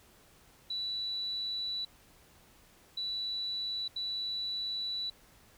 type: tone bursts at uneven times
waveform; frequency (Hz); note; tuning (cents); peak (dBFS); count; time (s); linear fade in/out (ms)
sine; 3951; B7; 0; -33; 3; 0.7-1.85 / 2.97-3.88 / 3.96-5.1; 5
effects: pink hiss -61 dBFS RMS until 5.57 s